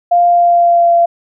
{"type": "tone with pitch glide", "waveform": "sine", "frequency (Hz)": [698.5, 685.3], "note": ["F5", "F5"], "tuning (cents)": [0, -33], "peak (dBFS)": -6, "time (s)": [0.11, 1.06], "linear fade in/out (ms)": 10, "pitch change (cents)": -33, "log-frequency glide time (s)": [0.27, 0.93], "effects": []}